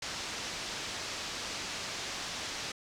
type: low-pass noise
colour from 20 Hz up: white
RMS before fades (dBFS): -39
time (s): 0.02-2.72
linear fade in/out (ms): 5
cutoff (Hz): 6200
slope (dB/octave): 24
effects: none